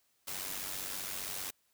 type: noise with amplitude modulation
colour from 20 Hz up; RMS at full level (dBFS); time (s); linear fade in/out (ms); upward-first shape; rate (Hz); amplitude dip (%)
white; -37; 0.27-1.51; 10; sine; 95.3; 60
effects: white hiss -74 dBFS RMS until 1.73 s